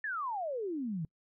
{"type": "exponential sweep", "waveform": "sine", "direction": "down", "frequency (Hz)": [1804, 150], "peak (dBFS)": -33, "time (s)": [0.04, 1.05], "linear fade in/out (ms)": 2, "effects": ["noise-tail reverb RT60 0.1 s tail -26 dB re dry"]}